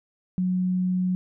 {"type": "tone", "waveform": "sine", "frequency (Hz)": 183.1, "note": "F#3", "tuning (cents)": -18, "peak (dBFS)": -21, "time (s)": [0.38, 1.15], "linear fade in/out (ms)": 0, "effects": []}